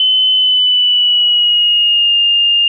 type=tone with pitch glide; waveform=sine; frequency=3038 to 2818 Hz; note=F#7 to F7; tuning=+45 to +15 cents; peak=-8 dBFS; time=0-2.68 s; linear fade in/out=2 ms; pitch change=-130 cents; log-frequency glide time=0.32-2.16 s; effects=none